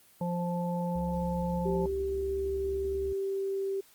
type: harmonic tone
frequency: 174.7 Hz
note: F3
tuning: 1 cent sharp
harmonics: 1 / 3 / 5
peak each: -30 / -35 / -37 dBFS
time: 0.21-1.86 s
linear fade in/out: 2 ms
type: tone with pitch glide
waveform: sine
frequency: 68 to 69.59 Hz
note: C#2 to C#2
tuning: -33 to +7 cents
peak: -38 dBFS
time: 0.95-3.13 s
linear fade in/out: 5 ms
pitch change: +40 cents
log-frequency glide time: 2.05-2.87 s
type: tone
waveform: sine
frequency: 390.2 Hz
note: G4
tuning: 8 cents flat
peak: -29 dBFS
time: 1.65-3.81 s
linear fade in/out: 10 ms
effects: white hiss -60 dBFS RMS until 3.94 s + Opus 24 kbps